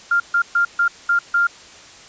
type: tone bursts at uneven times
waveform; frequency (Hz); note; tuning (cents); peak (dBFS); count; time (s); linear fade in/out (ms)
sine; 1396.9; F6; 0; -13; 6; 0.11-0.2 / 0.34-0.42 / 0.55-0.65 / 0.79-0.88 / 1.09-1.19 / 1.34-1.47; 5
effects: white hiss -42 dBFS RMS until 2.08 s + resampled to 16000 Hz